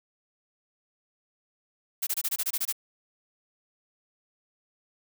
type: noise bursts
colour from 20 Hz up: blue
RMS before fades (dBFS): -28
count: 10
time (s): 2.02-2.726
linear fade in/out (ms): 10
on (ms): 49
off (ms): 24
effects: none

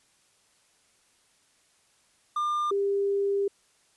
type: tone pair in turn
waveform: triangle / sine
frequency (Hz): 1200 / 398.8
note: D6 / G4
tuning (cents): +37 / +30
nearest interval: octave + perfect fifth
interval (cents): 1907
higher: first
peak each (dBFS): -23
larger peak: neither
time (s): 2.36-2.71 / 2.71-3.48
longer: second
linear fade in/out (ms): 5
effects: white hiss -65 dBFS RMS until 3.96 s + resampled to 24000 Hz

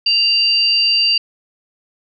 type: tone pair together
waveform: sine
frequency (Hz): 2789 / 4676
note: F7 / D8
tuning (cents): -3 / -8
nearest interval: major sixth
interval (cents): 895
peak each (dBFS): -16 / -13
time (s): 0.06-1.18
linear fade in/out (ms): 5
effects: none

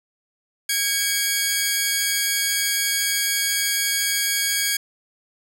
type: tone pair together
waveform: 10% pulse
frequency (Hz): 1640 / 2251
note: G#6 / C#7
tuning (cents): -22 / +26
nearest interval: perfect fourth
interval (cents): 548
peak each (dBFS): -14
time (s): 0.69-4.77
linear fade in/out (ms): 5
effects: none

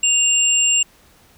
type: tone pair together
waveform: sine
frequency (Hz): 2794 / 7442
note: F7 / A#8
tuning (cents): 0 / -4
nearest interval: octave + perfect fourth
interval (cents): 1696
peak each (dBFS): -16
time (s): 0.03-0.83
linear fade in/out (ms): 5
effects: pink hiss -52 dBFS RMS until 1.37 s

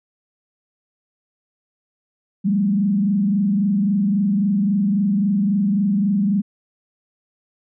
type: tone with frequency modulation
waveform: sine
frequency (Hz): 200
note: G3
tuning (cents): +35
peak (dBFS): -15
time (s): 2.44-6.42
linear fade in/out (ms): 20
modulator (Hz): 23.7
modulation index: 0.76
effects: none

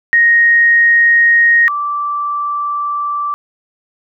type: tone pair in turn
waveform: sine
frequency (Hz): 1869 / 1167.4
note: A#6 / D6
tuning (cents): +4 / -11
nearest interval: minor sixth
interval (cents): 815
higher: first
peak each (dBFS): -6 / -15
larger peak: first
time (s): 0.13-1.68 / 1.68-3.34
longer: second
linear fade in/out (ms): 0
effects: none

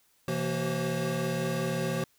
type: tone cluster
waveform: square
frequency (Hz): 128.2 / 165.9 / 231.8 / 379.5 / 535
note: C3 / E3 / A#3 / F#4 / C5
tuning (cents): -35 / +11 / -10 / +44 / +38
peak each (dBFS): -37 / -33 / -37 / -37 / -35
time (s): 0.28-2.04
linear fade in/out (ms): 2
effects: white hiss -67 dBFS RMS until 2.18 s

